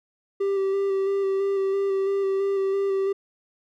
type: tone with vibrato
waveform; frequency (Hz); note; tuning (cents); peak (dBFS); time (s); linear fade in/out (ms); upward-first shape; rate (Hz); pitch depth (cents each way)
triangle; 391.4; G4; -3; -19; 0.4-3.13; 10; square; 3; 16
effects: none